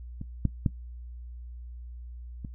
clicks, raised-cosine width 5 ms, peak -23 / -12 / -11 / -24 dBFS, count 4, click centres 0.214 / 0.453 / 0.662 / 2.448 s, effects noise-tail reverb RT60 0.1 s tail -17 dB re dry + added 60 Hz sine -39 dBFS peak until 2.54 s

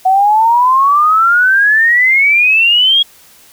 sine exponential sweep, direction up, 740 to 3322 Hz, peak -6 dBFS, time 0.05-3.03 s, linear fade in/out 10 ms, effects white hiss -43 dBFS RMS until 3.52 s

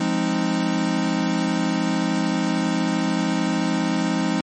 square chord, F minor seventh, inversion none, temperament equal, 174.61 / 207.7 / 261.6 / 311.1 Hz, F3 / Ab3 / C4 / Eb4, 0 / 0 / 0 / 0 cents, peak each -26 dBFS, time 0-4.41 s, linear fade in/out 5 ms, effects MP3 32 kbps

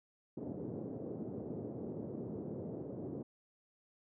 white band-pass noise, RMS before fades -43 dBFS, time 0.37-3.23 s, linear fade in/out 5 ms, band 110 to 440 Hz, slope 24 dB/octave, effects none

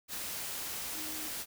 sine tone in noise, 310 Hz, D#4, 6 cents flat, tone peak -46 dBFS, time 0.93-1.31 s, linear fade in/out 50 ms, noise white, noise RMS -39 dBFS, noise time 0.08-1.46 s, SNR -10 dB, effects none

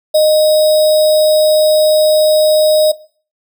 sine tone with sample-and-hold, 617 Hz, D#5, 15 cents flat, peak -6 dBFS, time 0.14-2.92 s, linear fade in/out 10 ms, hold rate 4410 Hz, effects noise-tail reverb RT60 0.4 s tail -17 dB re dry

